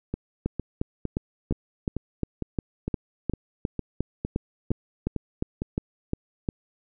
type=two click trains; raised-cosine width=3 ms; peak=-15 / -12 dBFS; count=13 / 18; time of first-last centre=0.14-5.619 / 0.46-6.488 s; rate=2.19 / 2.82 Hz; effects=none